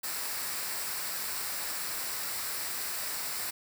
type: noise with comb filter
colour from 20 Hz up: white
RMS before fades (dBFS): -35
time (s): 0.03-3.51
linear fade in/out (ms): 10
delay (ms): 0.31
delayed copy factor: -0.5
effects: none